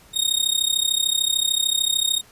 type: tone with amplitude modulation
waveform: sawtooth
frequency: 3720 Hz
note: A#7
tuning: 4 cents flat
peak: -12 dBFS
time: 0.13-2.22 s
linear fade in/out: 50 ms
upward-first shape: sine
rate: 33.4 Hz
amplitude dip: 90%
effects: pink hiss -51 dBFS RMS until 2.31 s + resampled to 32000 Hz